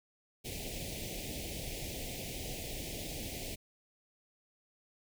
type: band-stop noise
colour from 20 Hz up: pink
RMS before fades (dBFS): -41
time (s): 0.44-3.56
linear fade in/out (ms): 20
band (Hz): 740 to 2100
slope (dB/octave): 48
effects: none